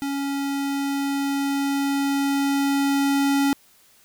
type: tone with level ramp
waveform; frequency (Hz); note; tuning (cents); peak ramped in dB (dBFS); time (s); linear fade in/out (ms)
square; 278.6; C#4; +9; -25 to -18; 0.02-3.53; 0
effects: white hiss -56 dBFS RMS until 4.04 s